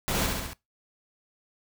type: noise with echo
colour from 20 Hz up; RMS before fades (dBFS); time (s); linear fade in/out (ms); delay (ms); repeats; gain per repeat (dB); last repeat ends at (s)
pink; -28; 0.08-0.26; 0; 68; 4; -3; 0.532
effects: noise-tail reverb RT60 0.2 s tail -22 dB re dry